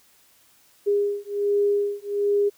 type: beating tone pair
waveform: sine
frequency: 406.6 / 407.9 Hz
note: G#4 / G#4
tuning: -37 / -31 cents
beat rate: 1.3 Hz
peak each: -23 / -23 dBFS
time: 0.86-2.5 s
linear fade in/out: 20 ms
effects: white hiss -58 dBFS RMS until 2.57 s